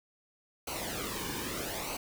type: noise with flanger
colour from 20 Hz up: pink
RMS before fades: -37 dBFS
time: 0.67-1.97 s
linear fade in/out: 5 ms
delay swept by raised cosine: 0.57 to 1.54 ms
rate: 0.79 Hz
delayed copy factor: -0.7
effects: none